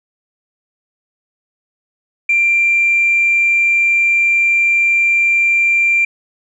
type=tone; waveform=sine; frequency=2369 Hz; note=D7; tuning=14 cents sharp; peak=-9 dBFS; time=2.29-6.05 s; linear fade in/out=5 ms; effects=tanh soft clip ceiling -5 dBFS